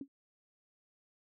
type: tone with exponential decay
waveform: sine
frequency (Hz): 275.4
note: C#4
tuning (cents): -11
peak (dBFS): -35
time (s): 0.01-0.08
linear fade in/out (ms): 2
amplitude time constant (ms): 15
effects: none